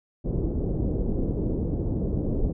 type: low-pass noise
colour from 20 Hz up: pink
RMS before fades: -26 dBFS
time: 0.24-2.53 s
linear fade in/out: 20 ms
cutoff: 450 Hz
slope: 24 dB/octave
effects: none